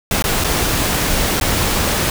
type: noise with dropouts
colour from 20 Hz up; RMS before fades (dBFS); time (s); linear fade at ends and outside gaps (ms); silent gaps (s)
pink; -17; 0.11-2.1; 2; 0.224-0.24 / 0.44-0.444 / 1.4-1.411
effects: none